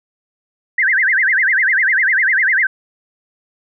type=tone with vibrato; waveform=sine; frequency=1800 Hz; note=A6; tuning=39 cents sharp; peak=-11 dBFS; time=0.78-2.67 s; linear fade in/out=5 ms; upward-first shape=sine; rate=10 Hz; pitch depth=280 cents each way; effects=none